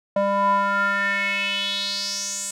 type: tone with band-pass filter sweep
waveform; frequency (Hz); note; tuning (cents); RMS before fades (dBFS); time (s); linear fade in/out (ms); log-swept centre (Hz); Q
square; 199.2; G3; +28; -23; 0.16-2.51; 5; 700 to 8000; 5
effects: none